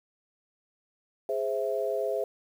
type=chord; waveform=sine; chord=Ab augmented; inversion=none; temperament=equal; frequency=415.3 / 523.3 / 659.3 Hz; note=Ab4 / C5 / E5; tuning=0 / 0 / 0 cents; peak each=-31 dBFS; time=1.29-2.24 s; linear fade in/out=2 ms; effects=9-bit